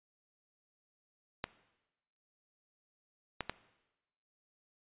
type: clicks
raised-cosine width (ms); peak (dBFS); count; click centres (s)
0.3; -18; 3; 1.441 / 3.407 / 3.496
effects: noise-tail reverb RT60 1.0 s tail -17 dB re dry + resampled to 8000 Hz